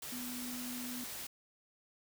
sine tone in noise, 246.9 Hz, B3, in tune, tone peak -42 dBFS, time 0.12-1.04 s, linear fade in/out 5 ms, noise white, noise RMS -44 dBFS, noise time 0.02-1.27 s, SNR -1 dB, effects none

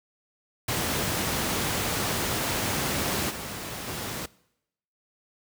pink noise with level steps, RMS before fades -27 / -35 / -33 dBFS, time 0.68-4.26 s, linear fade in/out 5 ms, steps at 3.29 / 3.87 s, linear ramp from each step 20 ms, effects noise-tail reverb RT60 0.8 s tail -22 dB re dry + high-pass 80 Hz 12 dB/octave

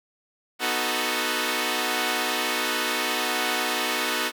5% pulse chord, B dominant seventh, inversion none, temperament equal, 246.9 / 311.1 / 370 / 440 Hz, B3 / D#4 / F#4 / A4, 0 / 0 / 0 / 0 cents, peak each -18 dBFS, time 0.59-4.32 s, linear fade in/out 50 ms, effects none

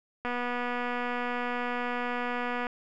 click train, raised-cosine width 0.5 ms, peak -18 dBFS, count 591, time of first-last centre 0.25-2.668 s, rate 244 Hz, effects none

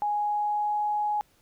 sine tone with pitch glide, 830.6 to 836.9 Hz, G#5 to G#5, 0 to +13 cents, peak -24 dBFS, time 0.02-1.21 s, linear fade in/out 0 ms, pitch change +13 cents, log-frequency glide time 0.13-0.78 s, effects pink hiss -64 dBFS RMS until 1.41 s

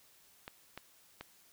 clicks, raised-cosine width 0.3 ms, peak -27 dBFS, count 3, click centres 0.479 / 0.776 / 1.21 s, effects white hiss -64 dBFS RMS until 1.52 s

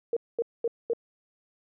sine tone bursts, 466.2 Hz, A#4, in tune, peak -23 dBFS, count 4, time 0.13-0.934 s, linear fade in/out 2 ms, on 36 ms, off 220 ms, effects none

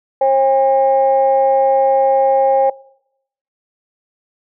sine tone pair together, 538 / 806.1 Hz, C5 / G5, +48 / +48 cents, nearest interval perfect fifth, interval 700 cents, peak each -11 / -13 dBFS, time 0.21-2.7 s, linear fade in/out 5 ms, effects noise-tail reverb RT60 0.8 s tail -24 dB re dry + tanh soft clip ceiling -3 dBFS

